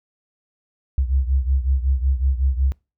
sine beating tone pair, 65 / 70.4 Hz, C2 / C#2, -11 / +27 cents, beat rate 5.4 Hz, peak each -18 / -22 dBFS, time 0.98-2.72 s, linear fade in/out 0 ms, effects noise-tail reverb RT60 0.3 s tail -25 dB re dry

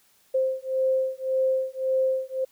sine beating tone pair, 523.3 / 525.1 Hz, C5 / C5, 0 / +6 cents, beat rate 1.8 Hz, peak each -25 dBFS, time 0.34-2.45 s, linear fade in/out 10 ms, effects white hiss -62 dBFS RMS until 2.51 s

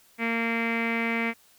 sawtooth tone with low-pass filter, 230 Hz, A#3, 23 cents flat, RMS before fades -27 dBFS, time 0.18-1.34 s, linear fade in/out 50 ms, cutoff 2200 Hz, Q 9.2, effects white hiss -59 dBFS RMS until 1.58 s

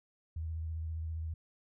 sine tone with vibrato, 80.5 Hz, E2, 41 cents flat, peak -35 dBFS, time 0.36-1.34 s, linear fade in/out 5 ms, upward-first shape sine, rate 15 Hz, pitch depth 33 cents each way, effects none

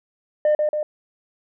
sine tone with echo, 604 Hz, D5, 48 cents sharp, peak -12 dBFS, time 0.45-0.55 s, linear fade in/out 2 ms, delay 140 ms, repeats 2, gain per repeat -4 dB, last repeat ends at 0.83 s, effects tanh soft clip ceiling -13 dBFS

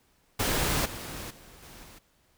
pink noise with level steps, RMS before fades -27 / -39 / -52 / -48 / -50 dBFS, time 0.39-1.99 s, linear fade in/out 10 ms, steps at 0.85 / 1.3 / 1.62 / 1.83 s, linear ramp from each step 10 ms, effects pink hiss -67 dBFS RMS until 2.37 s

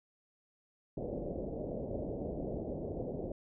white low-pass noise, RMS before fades -39 dBFS, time 0.97-3.32 s, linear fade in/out 2 ms, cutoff 620 Hz, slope 48 dB/octave, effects none

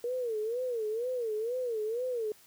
sine tone with vibrato, 466.2 Hz, A#4, in tune, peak -30 dBFS, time 0.04-2.32 s, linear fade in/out 2 ms, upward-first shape sine, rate 2.1 Hz, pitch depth 160 cents each way, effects white hiss -59 dBFS RMS until 2.46 s

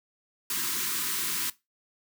white band-stop noise, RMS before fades -30 dBFS, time 0.5-1.5 s, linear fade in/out 2 ms, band 410 to 940 Hz, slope 96 dB/octave, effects noise-tail reverb RT60 0.2 s tail -18 dB re dry + high-pass 150 Hz 12 dB/octave

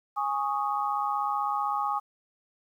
sine chord, Ab suspended fourth, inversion none, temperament equal with one note detuned, 827.3 / 1108.7 / 1244.5 Hz, Ab5 / Db6 / Eb6, -7 / 0 / 0 cents, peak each -29 / -31 / -31 dBFS, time 0.16-2 s, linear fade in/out 20 ms, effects 10-bit

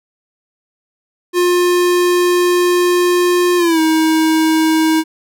square tone with pitch glide, 355 to 318.1 Hz, F4 to D#4, +28 to +38 cents, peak -11 dBFS, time 1.33-5.04 s, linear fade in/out 50 ms, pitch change -190 cents, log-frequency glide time 3.57-3.8 s, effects none

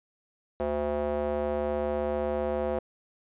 square tone with band-pass filter, 73.7 Hz, D2, 7 cents sharp, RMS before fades -29 dBFS, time 0.6-2.79 s, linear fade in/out 0 ms, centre 560 Hz, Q 2.6, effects resampled to 8000 Hz

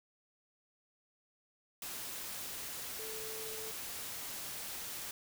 sine tone in noise, 440 Hz, A4, in tune, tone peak -46 dBFS, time 2.99-3.71 s, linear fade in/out 2 ms, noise white, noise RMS -43 dBFS, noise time 1.82-5.11 s, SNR -6 dB, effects none

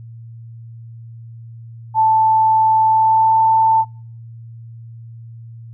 sine tone with pitch glide, 880 to 888.7 Hz, A5 to A5, 0 to +17 cents, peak -10 dBFS, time 1.94-3.85 s, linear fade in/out 50 ms, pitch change +17 cents, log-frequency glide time 2.89-3.4 s, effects noise-tail reverb RT60 0.5 s tail -25 dB re dry + added 115 Hz sine -33 dBFS peak until 5.73 s

